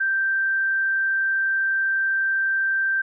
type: tone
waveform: sine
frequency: 1568 Hz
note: G6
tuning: in tune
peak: -19 dBFS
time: 0-3.02 s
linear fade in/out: 10 ms
effects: none